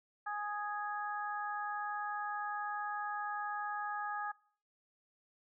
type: harmonic tone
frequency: 415.3 Hz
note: G#4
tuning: in tune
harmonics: 2 / 3 / 4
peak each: -39 / -41 / -42 dBFS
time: 0.26-4.32 s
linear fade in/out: 10 ms
effects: noise-tail reverb RT60 0.5 s tail -23 dB re dry